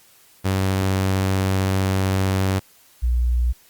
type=tone pair in turn; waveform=sawtooth / sine; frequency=95.5 / 60.27 Hz; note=G2 / B1; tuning=-45 / -42 cents; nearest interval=minor sixth; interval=797 cents; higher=first; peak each=-14 / -16 dBFS; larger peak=first; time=0.44-2.6 / 3.02-3.53 s; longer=first; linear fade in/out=20 ms; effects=white hiss -53 dBFS RMS until 3.69 s + Opus 48 kbps